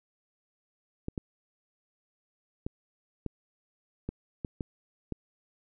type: clicks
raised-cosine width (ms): 3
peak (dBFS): -20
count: 8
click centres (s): 1.084 / 1.178 / 2.665 / 3.263 / 4.09 / 4.448 / 4.608 / 5.123
effects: none